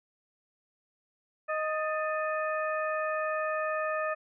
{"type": "harmonic tone with a mistuned harmonic", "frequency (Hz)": 622.3, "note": "D#5", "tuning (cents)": 0, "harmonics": [1, 2, 3, 4], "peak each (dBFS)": [-31, -33, -36, -42], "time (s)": [1.48, 4.15], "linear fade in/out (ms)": 20, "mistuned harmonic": 3, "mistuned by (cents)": -83, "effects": []}